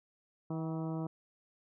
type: harmonic tone with a mistuned harmonic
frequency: 161.2 Hz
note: E3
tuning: 38 cents flat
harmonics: 1 / 2 / 3 / 4 / 5 / 6 / 7 / 8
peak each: -36 / -39 / -47 / -47 / -50 / -51 / -55 / -56 dBFS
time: 0.5-1.07 s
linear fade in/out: 5 ms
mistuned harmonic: 5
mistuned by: -54 cents
effects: none